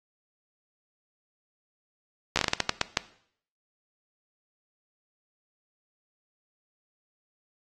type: slowing click train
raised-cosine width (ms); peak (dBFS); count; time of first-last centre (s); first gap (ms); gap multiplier
0.2; -5; 11; 2.36-2.972; 13; 1.32
effects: noise-tail reverb RT60 0.6 s tail -17 dB re dry + AAC 32 kbps